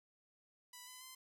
5% pulse tone with pitch steps, 987.8 / 1010.3 / 1033.3 Hz, B5 / B5 / C6, 0 / +39 / -22 cents, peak -40 dBFS, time 0.73-1.15 s, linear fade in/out 5 ms, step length 140 ms, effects none

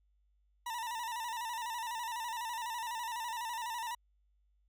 40% pulse tone with vibrato, 932.3 Hz, A#5, in tune, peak -36 dBFS, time 0.66-3.95 s, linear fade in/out 5 ms, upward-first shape square, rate 12 Hz, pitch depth 66 cents each way, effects added 50 Hz sine -69 dBFS peak until 4.68 s

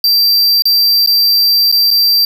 square tone with dropouts, 4699 Hz, D8, in tune, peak -8 dBFS, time 0.04-2.25 s, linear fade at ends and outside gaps 2 ms, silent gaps 0.622-0.654 / 1.062-1.073 / 1.716-1.724 / 1.906-1.911 s, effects none

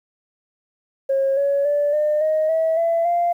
sine tone with pitch steps, 542 / 561.4 / 581.6 / 602.4 / 624 / 646.4 / 669.6 / 693.6 Hz, C#5 / C#5 / D5 / D5 / D#5 / E5 / E5 / F5, -39 / +22 / -17 / +44 / +5 / -34 / +27 / -12 cents, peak -15 dBFS, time 1.09-3.33 s, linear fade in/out 10 ms, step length 280 ms, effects tanh soft clip ceiling -12 dBFS + 9-bit

